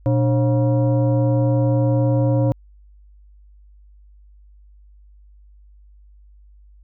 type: tone with frequency modulation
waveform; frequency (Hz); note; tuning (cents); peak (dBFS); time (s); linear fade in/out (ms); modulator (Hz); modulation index
sine; 120.9; B2; -36; -14; 0.06-2.52; 0; 418; 0.87
effects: added 50 Hz sine -45 dBFS peak until 6.83 s